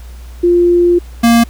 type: tone pair in turn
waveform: sine / square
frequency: 349.2 / 233.1 Hz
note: F4 / A#3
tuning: 0 / 0 cents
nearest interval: perfect fifth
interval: 700 cents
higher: first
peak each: -6 dBFS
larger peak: neither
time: 0.43-0.99 / 1.23-1.44 s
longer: first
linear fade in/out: 10 ms
effects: added 60 Hz sine -28 dBFS peak until 1.49 s + pink hiss -43 dBFS RMS until 1.49 s